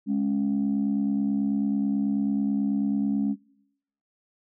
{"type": "tone pair together", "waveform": "sine", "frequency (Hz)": [208, 277.2], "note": ["G#3", "C#4"], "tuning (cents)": [3, 0], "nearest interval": "perfect fourth", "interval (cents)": 497, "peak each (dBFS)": [-23, -25], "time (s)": [0.06, 3.36], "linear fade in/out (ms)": 50, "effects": ["noise-tail reverb RT60 0.8 s tail -23 dB re dry", "tanh soft clip ceiling -17 dBFS"]}